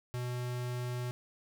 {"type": "tone", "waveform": "square", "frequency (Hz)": 123.47, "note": "B2", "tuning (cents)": 0, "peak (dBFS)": -35, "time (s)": [0.14, 1.11], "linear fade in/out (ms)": 0, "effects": []}